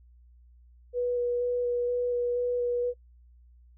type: tone with vibrato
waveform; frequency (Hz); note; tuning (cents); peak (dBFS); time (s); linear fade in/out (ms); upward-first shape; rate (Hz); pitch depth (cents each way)
sine; 487.1; B4; -24; -25; 0.93-2.94; 50; square; 2.1; 9
effects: noise-tail reverb RT60 0.1 s tail -24 dB re dry + added 60 Hz sine -53 dBFS peak until 3.77 s